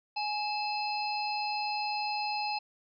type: harmonic tone with a mistuned harmonic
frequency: 836 Hz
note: G#5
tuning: 11 cents sharp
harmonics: 1 / 3 / 5 / 6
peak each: -32 / -37 / -39 / -40 dBFS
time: 0.16-2.59 s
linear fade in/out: 10 ms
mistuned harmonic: 3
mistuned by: +78 cents
effects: none